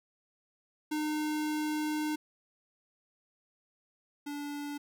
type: tone pair in turn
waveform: square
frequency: 304.5 / 289.7 Hz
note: D#4 / D4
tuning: -37 / -24 cents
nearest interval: minor second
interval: 87 cents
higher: first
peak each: -31 / -37 dBFS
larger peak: first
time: 0.91-2.16 / 4.26-4.78 s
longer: first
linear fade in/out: 10 ms
effects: none